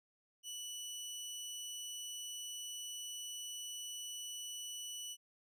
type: tone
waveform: 20% pulse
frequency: 2960 Hz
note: F#7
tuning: in tune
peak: -38 dBFS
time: 0.43-5.17 s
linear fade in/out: 50 ms
effects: none

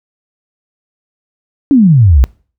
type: exponential sweep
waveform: sine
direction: down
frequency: 296.3 to 57.7 Hz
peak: -3 dBFS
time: 1.71-2.24 s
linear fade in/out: 0 ms
effects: noise-tail reverb RT60 0.4 s tail -23 dB re dry

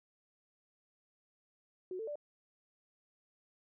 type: tone with pitch steps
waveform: sine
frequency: 368.6 / 445.3 / 588 Hz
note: F#4 / A4 / D5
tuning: -7 / +21 / +2 cents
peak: -38 dBFS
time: 1.91-2.156 s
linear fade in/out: 2 ms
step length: 82 ms
effects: none

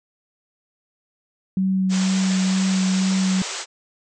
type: tone with vibrato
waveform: sine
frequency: 189 Hz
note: F#3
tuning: 37 cents sharp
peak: -17 dBFS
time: 1.57-3.42 s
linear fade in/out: 2 ms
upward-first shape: sine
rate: 2.1 Hz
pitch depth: 11 cents each way
type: band-pass noise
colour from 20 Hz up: white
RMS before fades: -30 dBFS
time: 1.89-3.66 s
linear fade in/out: 50 ms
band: 330 to 8000 Hz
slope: 96 dB/octave
effects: none

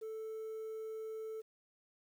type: tone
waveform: sine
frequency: 440 Hz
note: A4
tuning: in tune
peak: -38 dBFS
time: 0.01-1.42 s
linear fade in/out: 20 ms
effects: tanh soft clip ceiling -40 dBFS + 11-bit

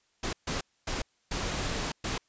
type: noise bursts at uneven times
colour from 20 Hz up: pink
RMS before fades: -32 dBFS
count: 5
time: 0.23-0.33 / 0.47-0.61 / 0.87-1.02 / 1.31-1.92 / 2.04-2.18 s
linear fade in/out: 5 ms
effects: white hiss -71 dBFS RMS until 2.28 s + resampled to 16000 Hz

